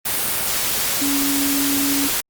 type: tone in noise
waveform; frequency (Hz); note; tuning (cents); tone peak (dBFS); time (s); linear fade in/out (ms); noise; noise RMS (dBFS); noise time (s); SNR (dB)
sine; 280; C#4; +18; -20; 1.01-2.08; 10; white; -21; 0.05-2.21; -2
effects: Opus 32 kbps